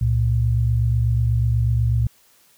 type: tone pair together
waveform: sine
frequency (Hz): 66.55 / 114.7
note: C2 / A#2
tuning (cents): +30 / -28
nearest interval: major sixth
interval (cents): 942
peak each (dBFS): -21 / -17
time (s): 0.01-2.07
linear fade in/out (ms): 5
effects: white hiss -56 dBFS RMS until 2.57 s